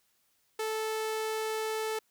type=tone; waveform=sawtooth; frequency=437.9 Hz; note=A4; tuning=8 cents flat; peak=-27 dBFS; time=0.59-1.99 s; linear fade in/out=5 ms; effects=white hiss -72 dBFS RMS until 2.1 s